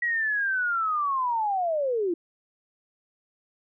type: linear sweep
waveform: sine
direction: down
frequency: 1929 to 326.8 Hz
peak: -23 dBFS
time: 0.02-2.14 s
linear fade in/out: 5 ms
effects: none